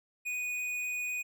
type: tone with tanh clipping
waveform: sine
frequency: 2476 Hz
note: D#7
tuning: 9 cents flat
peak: -34 dBFS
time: 0.25-1.23 s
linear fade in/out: 20 ms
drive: 12 dB
effects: none